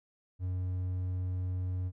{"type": "tone", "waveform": "triangle", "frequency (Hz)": 91.5, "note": "F#2", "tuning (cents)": -19, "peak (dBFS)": -29, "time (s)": [0.39, 1.92], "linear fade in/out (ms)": 50, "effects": []}